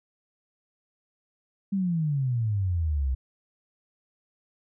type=exponential sweep; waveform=sine; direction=down; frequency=201.8 to 62.8 Hz; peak=-23 dBFS; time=1.72-3.15 s; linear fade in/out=10 ms; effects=none